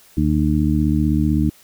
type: harmonic tone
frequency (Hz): 75.8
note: D#2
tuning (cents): -45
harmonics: 1 / 2 / 3 / 4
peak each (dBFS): -20 / -20 / -20 / -20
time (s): 0.17-1.5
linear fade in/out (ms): 5
effects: white hiss -50 dBFS RMS until 1.63 s